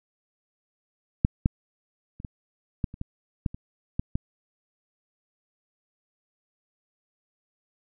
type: clicks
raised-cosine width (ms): 5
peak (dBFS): -6 / -7 / -28 / -21 / -13 / -28 / -19 / -12 / -25 / -13 / -13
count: 11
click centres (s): 1.249 / 1.459 / 2.201 / 2.248 / 2.842 / 2.941 / 3.014 / 3.462 / 3.545 / 3.995 / 4.155
effects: none